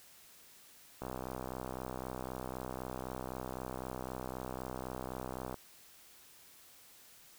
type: click train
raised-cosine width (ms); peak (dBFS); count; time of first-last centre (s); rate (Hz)
1; -26; 290; 1.02-5.543; 63.9
effects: white hiss -59 dBFS RMS until 7.38 s